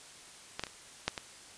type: clicks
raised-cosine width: 0.2 ms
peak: -17 / -16 / -27 / -11 / -19 dBFS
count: 5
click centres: 0.595 / 0.637 / 0.668 / 1.08 / 1.178 s
effects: white hiss -52 dBFS RMS until 1.57 s + resampled to 22050 Hz